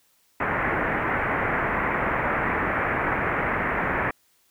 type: low-pass noise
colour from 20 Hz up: white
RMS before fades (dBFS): -25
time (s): 0.4-4.11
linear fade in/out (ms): 5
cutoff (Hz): 2100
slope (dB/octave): 48
effects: white hiss -64 dBFS RMS until 4.5 s